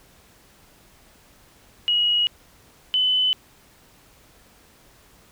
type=tone pair in turn; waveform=sine; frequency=2900 / 3017 Hz; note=F#7 / F#7; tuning=-35 / +33 cents; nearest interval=minor second; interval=68 cents; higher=second; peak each=-17 dBFS; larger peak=neither; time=1.88-2.27 / 2.94-3.33 s; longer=neither; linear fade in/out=0 ms; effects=pink hiss -54 dBFS RMS until 5.31 s